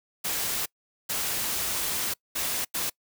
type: noise bursts at uneven times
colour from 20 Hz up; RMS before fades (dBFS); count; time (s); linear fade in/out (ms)
white; -29; 4; 0.24-0.66 / 1.09-2.14 / 2.35-2.65 / 2.74-2.9; 10
effects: noise-tail reverb RT60 0.1 s tail -25 dB re dry